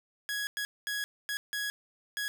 sawtooth tone bursts at uneven times, 1667 Hz, G#6, 6 cents sharp, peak -28 dBFS, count 6, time 0.29-0.47 / 0.57-0.65 / 0.87-1.04 / 1.29-1.37 / 1.53-1.7 / 2.17-2.28 s, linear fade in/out 0 ms, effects none

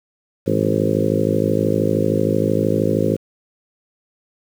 harmonic tone with a mistuned harmonic, 53 Hz, G#1, 36 cents sharp, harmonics 2 / 3 / 4 / 5 / 6 / 7 / 8 / 9 / 10, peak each -24 / -24 / -24 / -24 / -24 / -24 / -24 / -24 / -24 dBFS, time 0.46-3.17 s, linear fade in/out 20 ms, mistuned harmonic 3, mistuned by +67 cents, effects 7-bit

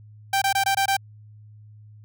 sawtooth tone bursts, 784 Hz, G5, in tune, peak -15 dBFS, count 6, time 0.33-0.968 s, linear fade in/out 5 ms, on 88 ms, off 22 ms, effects added 106 Hz sine -44 dBFS peak until 2.04 s

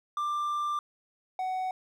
triangle tone pair in turn, 1185 / 746.5 Hz, D6 / F#5, +15 / +15 cents, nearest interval minor sixth, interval 800 cents, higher first, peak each -26 / -27 dBFS, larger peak first, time 0.17-0.79 / 1.39-1.71 s, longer first, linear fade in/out 2 ms, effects none

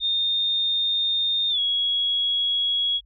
sine tone with pitch glide, 3651 to 3329 Hz, A#7 to G#7, -37 to +3 cents, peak -20 dBFS, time 0-3.01 s, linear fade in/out 50 ms, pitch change -160 cents, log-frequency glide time 1.5-1.59 s, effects added 50 Hz sine -53 dBFS peak until 3.05 s

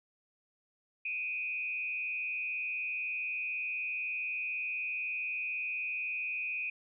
sine tone with frequency modulation, 2489 Hz, D#7, in tune, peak -33 dBFS, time 1.05-6.7 s, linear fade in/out 5 ms, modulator 137 Hz, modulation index 0.69, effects none

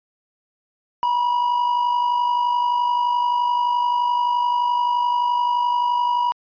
triangle tone with amplitude modulation, 970 Hz, B5, 31 cents flat, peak -13 dBFS, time 1.03-6.32 s, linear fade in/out 0 ms, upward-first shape sine, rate 51.6 Hz, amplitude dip 50%, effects resampled to 11025 Hz

